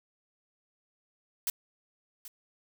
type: noise with echo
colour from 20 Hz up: blue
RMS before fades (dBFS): -30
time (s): 1.47-1.5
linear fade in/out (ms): 2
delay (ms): 780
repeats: 1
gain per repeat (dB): -15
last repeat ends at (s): 2.28
effects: none